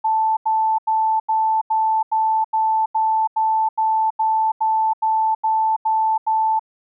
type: tone bursts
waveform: sine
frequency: 880 Hz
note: A5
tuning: in tune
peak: -15 dBFS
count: 16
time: 0.04-6.595 s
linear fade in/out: 10 ms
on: 330 ms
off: 85 ms
effects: none